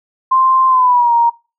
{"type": "tone with pitch glide", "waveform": "sine", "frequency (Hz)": [1046.5, 937.7], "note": ["C6", "A#5"], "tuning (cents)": [0, 10], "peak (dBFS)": -8, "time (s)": [0.31, 1.3], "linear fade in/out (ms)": 10, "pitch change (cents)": -190, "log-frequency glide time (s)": [0.68, 1.13], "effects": ["noise-tail reverb RT60 0.3 s tail -23 dB re dry"]}